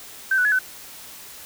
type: tone with pitch steps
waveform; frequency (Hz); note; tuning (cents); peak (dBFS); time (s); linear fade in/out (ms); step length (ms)
sine; 1552 / 1485 / 1693 / 1513; G6 / F#6 / G#6 / F#6; -18 / +6 / +33 / +38; -16; 0.31-0.59; 5; 70
effects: white hiss -41 dBFS RMS until 1.45 s